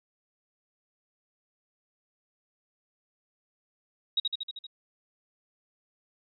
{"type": "tone with echo", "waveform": "sine", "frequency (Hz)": 3806, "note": "A#7", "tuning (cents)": 35, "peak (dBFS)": -22, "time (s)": [4.17, 4.2], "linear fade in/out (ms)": 5, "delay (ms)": 78, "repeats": 6, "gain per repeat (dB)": -3, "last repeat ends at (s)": 4.668, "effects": []}